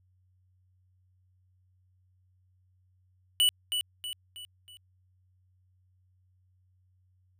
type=tone with echo; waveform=square; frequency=2960 Hz; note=F#7; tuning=in tune; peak=-21 dBFS; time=3.4-3.49 s; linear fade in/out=0 ms; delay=320 ms; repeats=4; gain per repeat=-7 dB; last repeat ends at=4.77 s; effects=added 92 Hz sine -64 dBFS peak until 7.39 s

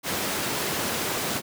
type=high-pass noise; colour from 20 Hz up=pink; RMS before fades=-28 dBFS; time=0.03-1.42 s; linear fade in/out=50 ms; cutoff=170 Hz; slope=12 dB/octave; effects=none

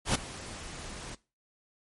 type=noise with ADSR envelope; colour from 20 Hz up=pink; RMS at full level=-24 dBFS; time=0.05-1.15 s; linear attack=100 ms; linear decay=9 ms; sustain=-18 dB; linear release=4 ms; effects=noise-tail reverb RT60 0.3 s tail -20 dB re dry + MP3 48 kbps

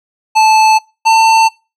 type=tone pair in turn; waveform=square; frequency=874 / 893.9 Hz; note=A5 / A5; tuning=-12 / +27 cents; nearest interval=unison; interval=39 cents; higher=second; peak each=-6 dBFS; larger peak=neither; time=0.35-0.79 / 1.05-1.49 s; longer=neither; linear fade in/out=20 ms; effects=noise-tail reverb RT60 0.3 s tail -25 dB re dry + low-pass 7000 Hz 12 dB/octave

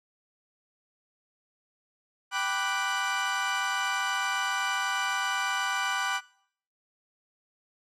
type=chord; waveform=30% pulse; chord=G major seventh; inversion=none; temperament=equal; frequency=784 / 987.8 / 1174.7 / 1480 Hz; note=G5 / B5 / D6 / F#6; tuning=0 / 0 / 0 / 0 cents; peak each=-32 / -32 / -30 / -28 dBFS; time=2.31-6.21 s; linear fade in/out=50 ms; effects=noise-tail reverb RT60 0.6 s tail -21 dB re dry + low-pass 8000 Hz 12 dB/octave

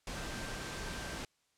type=tone in noise; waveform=sine; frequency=1568 Hz; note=G6; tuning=in tune; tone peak=-49 dBFS; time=0.16-1.18 s; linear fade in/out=2 ms; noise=pink; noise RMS=-41 dBFS; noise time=0.07-1.25 s; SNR=-11 dB; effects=white hiss -75 dBFS RMS until 1.57 s + low-pass 8000 Hz 12 dB/octave

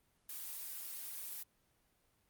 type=noise; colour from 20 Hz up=blue; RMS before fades=-45 dBFS; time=0.29-1.43 s; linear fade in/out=5 ms; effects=pink hiss -75 dBFS RMS until 2.29 s + Opus 32 kbps

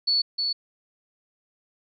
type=tone with echo; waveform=sine; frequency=4435 Hz; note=C#8; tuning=in tune; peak=-19 dBFS; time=0.07-0.22 s; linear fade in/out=10 ms; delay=310 ms; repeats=1; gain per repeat=-4 dB; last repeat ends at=0.53 s; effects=none

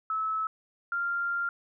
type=tone pair in turn; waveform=sine; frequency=1300 / 1392.3 Hz; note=E6 / F6; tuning=-24 / -6 cents; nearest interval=minor second; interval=118 cents; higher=second; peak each=-27 dBFS; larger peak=neither; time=0.1-0.47 / 0.92-1.49 s; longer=second; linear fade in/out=2 ms; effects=none

